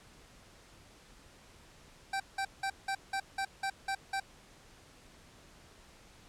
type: tone bursts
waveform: 25% pulse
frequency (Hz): 780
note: G5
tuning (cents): -9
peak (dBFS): -28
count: 9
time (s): 2.13-4.2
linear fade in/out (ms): 5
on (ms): 70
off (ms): 180
effects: pink hiss -58 dBFS RMS until 6.28 s + low-pass 9000 Hz 12 dB/octave